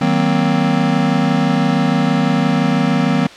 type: chord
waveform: square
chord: C half-diminished seventh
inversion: first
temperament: just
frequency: 156.98 / 188.37 / 235.5 / 261.6 Hz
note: Eb3 / Gb3 / Bb3 / C4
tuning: +16 / +31 / +18 / 0 cents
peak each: -19 dBFS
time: 0.01-3.27 s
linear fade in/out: 5 ms
effects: white hiss -36 dBFS RMS until 3.36 s + low-pass 4000 Hz 12 dB/octave